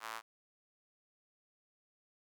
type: tone with high-pass filter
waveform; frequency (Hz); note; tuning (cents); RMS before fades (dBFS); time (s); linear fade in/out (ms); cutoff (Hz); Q
sawtooth; 112; A2; +31; -44; 0-0.22; 50; 1100; 2.1
effects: none